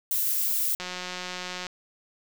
violet noise, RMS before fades -26 dBFS, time 0.11-0.75 s, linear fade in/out 2 ms
click train, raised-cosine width 0.2 ms, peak -17 dBFS, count 158, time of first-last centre 0.8-1.667 s, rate 181 Hz
effects none

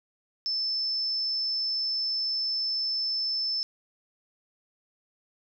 sine tone, 5274 Hz, E8, in tune, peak -26 dBFS, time 0.46-3.63 s, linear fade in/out 0 ms, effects 11-bit

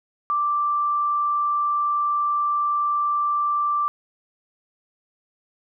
sine tone, 1174.7 Hz, D6, in tune, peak -19 dBFS, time 0.3-3.88 s, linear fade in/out 0 ms, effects none

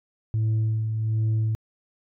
sine tone with tremolo, 110 Hz, A2, in tune, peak -17 dBFS, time 0.34-1.55 s, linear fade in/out 0 ms, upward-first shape sine, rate 1.3 Hz, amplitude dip 50%, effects tanh soft clip ceiling -19 dBFS

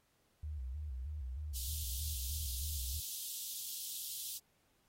sine tone with vibrato, 69.3 Hz, C#2, in tune, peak -39 dBFS, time 0.43-3 s, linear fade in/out 5 ms, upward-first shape square, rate 3.2 Hz, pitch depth 150 cents each way
white high-pass noise, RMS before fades -43 dBFS, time 1.54-4.39 s, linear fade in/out 20 ms, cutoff 3100 Hz, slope 48 dB/octave
effects pink hiss -75 dBFS RMS until 4.88 s + AAC 48 kbps

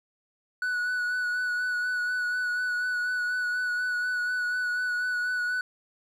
triangle tone with vibrato, 1477 Hz, F#6, 3 cents flat, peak -24 dBFS, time 0.62-5.61 s, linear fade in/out 2 ms, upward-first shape sine, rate 4.1 Hz, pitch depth 22 cents each way, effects none

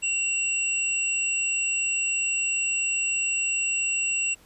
sine tone pair together, 2747 / 7770 Hz, F7 / B8, -29 / -29 cents, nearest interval octave + tritone, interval 1800 cents, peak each -25 / -27 dBFS, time 0.02-4.35 s, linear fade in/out 20 ms, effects pink hiss -56 dBFS RMS until 4.45 s + resampled to 32000 Hz

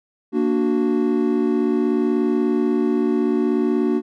triangle chord, Bb augmented, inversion none, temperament equal, 233.1 / 293.7 / 370 Hz, Bb3 / D4 / F#4, 0 / 0 / 0 cents, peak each -19 dBFS, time 0.32-4.02 s, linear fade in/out 50 ms, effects none

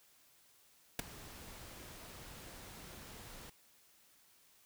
pink noise with ADSR envelope, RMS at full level -31 dBFS, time 0.99-3.5 s, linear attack 3 ms, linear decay 9 ms, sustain -21 dB, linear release 6 ms, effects white hiss -67 dBFS RMS until 4.65 s

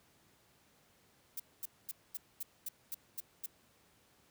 violet noise bursts, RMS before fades -40 dBFS, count 9, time 1.37-3.462 s, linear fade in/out 5 ms, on 28 ms, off 230 ms, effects pink hiss -68 dBFS RMS until 4.3 s + high-pass 80 Hz 12 dB/octave

